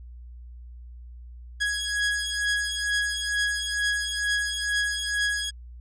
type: beating tone pair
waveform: sawtooth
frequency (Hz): 1661.2 / 1663.4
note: G#6 / G#6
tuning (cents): 0 / +2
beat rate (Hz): 2.2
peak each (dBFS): -25 / -23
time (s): 1.6-5.51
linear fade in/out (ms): 20
effects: added 60 Hz sine -40 dBFS peak until 5.8 s + resampled to 22050 Hz